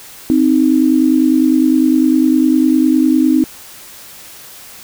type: tone pair together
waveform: sine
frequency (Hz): 261.2 / 311.1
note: C4 / D#4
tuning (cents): -3 / 0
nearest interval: minor third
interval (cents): 303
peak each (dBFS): -11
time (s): 0.3-3.44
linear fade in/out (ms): 0
effects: white hiss -36 dBFS RMS until 4.83 s